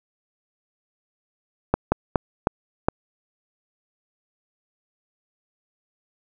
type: slowing click train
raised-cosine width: 1 ms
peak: -3 dBFS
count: 5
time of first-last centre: 1.74-2.885 s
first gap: 180 ms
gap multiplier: 1.32
effects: none